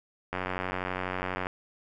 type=click train; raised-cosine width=0.5 ms; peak=-16 dBFS; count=106; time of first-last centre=0.33-1.469 s; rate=92.2 Hz; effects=none